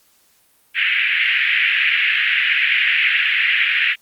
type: band-pass noise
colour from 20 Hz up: white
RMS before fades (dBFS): -17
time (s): 0.74-3.96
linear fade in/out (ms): 50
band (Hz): 1700 to 2800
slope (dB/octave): 48
effects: white hiss -57 dBFS RMS until 4.01 s + Opus 48 kbps